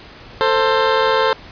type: tone pair together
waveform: 20% pulse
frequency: 445.9 / 526.1 Hz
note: A4 / C5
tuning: +23 / +9 cents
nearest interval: minor third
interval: 286 cents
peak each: -11 dBFS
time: 0.41-1.33 s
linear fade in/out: 0 ms
effects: pink hiss -39 dBFS RMS until 1.51 s + resampled to 11025 Hz